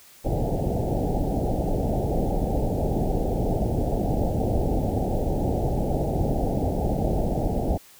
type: low-pass noise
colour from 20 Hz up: pink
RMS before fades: -24 dBFS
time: 0.24-7.78 s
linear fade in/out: 20 ms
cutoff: 820 Hz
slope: 96 dB/octave
effects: white hiss -51 dBFS RMS until 7.99 s